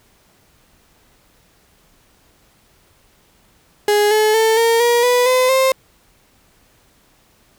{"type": "tone with pitch steps", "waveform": "35% pulse", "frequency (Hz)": [415.3, 429.7, 444.6, 460, 476, 492.5, 509.5, 527.2], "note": ["G#4", "A4", "A4", "A#4", "A#4", "B4", "C5", "C5"], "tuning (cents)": [0, -41, 18, -23, 36, -5, -46, 13], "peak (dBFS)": -10, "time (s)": [3.88, 5.72], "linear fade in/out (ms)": 2, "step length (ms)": 230, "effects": ["pink hiss -55 dBFS RMS until 7.58 s"]}